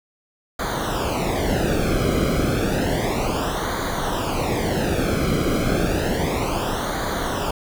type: noise with flanger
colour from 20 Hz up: brown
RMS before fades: -22 dBFS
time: 0.59-7.51 s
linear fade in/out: 5 ms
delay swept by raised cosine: 0.37 to 1.12 ms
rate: 0.31 Hz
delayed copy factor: -0.85
effects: none